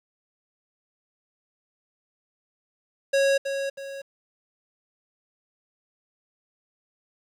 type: tone with echo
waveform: square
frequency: 550 Hz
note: C#5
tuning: 14 cents flat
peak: -19 dBFS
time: 3.13-3.38 s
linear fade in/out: 10 ms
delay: 320 ms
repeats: 2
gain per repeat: -8 dB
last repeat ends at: 4.02 s
effects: low-pass 8000 Hz 12 dB/octave + 9-bit